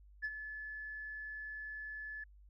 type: tone with ADSR envelope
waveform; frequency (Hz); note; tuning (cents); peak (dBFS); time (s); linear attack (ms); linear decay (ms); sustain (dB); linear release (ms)
sine; 1725; A6; -35; -32; 0.22-2.24; 27; 45; -10; 6
effects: tanh soft clip ceiling -32 dBFS + added 50 Hz sine -57 dBFS peak until 2.49 s